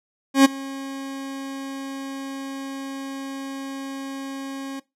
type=tone with ADSR envelope; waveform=40% pulse; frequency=271.8 Hz; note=C#4; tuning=34 cents flat; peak=-7 dBFS; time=0.34-4.8 s; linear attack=110 ms; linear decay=15 ms; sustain=-22 dB; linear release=10 ms; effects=noise-tail reverb RT60 0.2 s tail -19 dB re dry + low-pass 12000 Hz 12 dB/octave